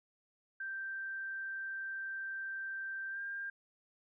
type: tone with pitch glide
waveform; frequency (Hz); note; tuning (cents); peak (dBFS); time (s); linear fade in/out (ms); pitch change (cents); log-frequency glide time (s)
sine; 1568 to 1598.2; G6 to G6; 0 to +33; -38; 0.6-3.5; 5; +33; 3.1-3.2
effects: none